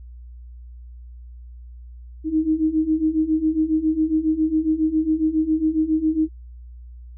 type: beating tone pair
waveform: sine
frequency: 309.8 / 317.1 Hz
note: D#4 / D#4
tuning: -7 / +33 cents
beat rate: 7.3 Hz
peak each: -22 / -19 dBFS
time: 2.24-6.29 s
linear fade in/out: 50 ms
effects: added 60 Hz sine -37 dBFS peak until 7.17 s